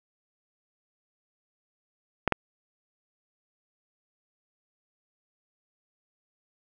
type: clicks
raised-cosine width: 0.5 ms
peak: -7 dBFS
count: 2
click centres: 2.277 / 2.323 s
effects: none